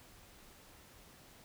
silence, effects pink hiss -59 dBFS RMS until 1.44 s

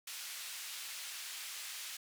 pink band-pass noise, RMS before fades -45 dBFS, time 0.07-1.97 s, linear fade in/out 5 ms, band 2300 to 14000 Hz, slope 12 dB/octave, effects none

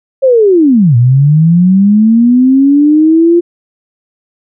sine linear two-way sweep, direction down then up, 547 to 116 to 348.4 Hz, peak -3 dBFS, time 0.22-3.41 s, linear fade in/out 20 ms, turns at 0.96 s, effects none

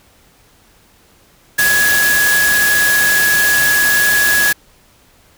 sine tone in noise, 1675 Hz, G#6, 14 cents sharp, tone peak -11 dBFS, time 1.58-4.53 s, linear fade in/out 10 ms, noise white, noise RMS -17 dBFS, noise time 1.58-4.53 s, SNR +3 dB, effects pink hiss -50 dBFS RMS until 5.37 s

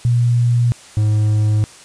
sine / triangle tone pair in turn, 120 / 106.51 Hz, B2 / G#2, -49 / +44 cents, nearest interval major second, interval 207 cents, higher first, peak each -11 / -10 dBFS, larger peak second, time 0.05-0.72 / 0.97-1.64 s, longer neither, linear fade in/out 0 ms, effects white hiss -41 dBFS RMS until 1.84 s + resampled to 22050 Hz

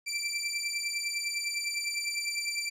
20% pulse beating tone pair, 2340 / 2349.9 Hz, D7 / D7, -7 / 0 cents, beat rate 9.9 Hz, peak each -28 / -30 dBFS, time 0.06-2.7 s, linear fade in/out 20 ms, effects resampled to 32000 Hz

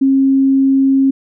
sine tone, 270 Hz, C#4, 45 cents flat, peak -8 dBFS, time 0.01-1.11 s, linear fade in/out 10 ms, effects none

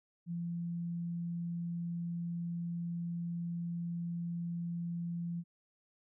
sine tone, 171 Hz, F3, 36 cents flat, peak -35 dBFS, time 0.26-5.44 s, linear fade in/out 50 ms, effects none

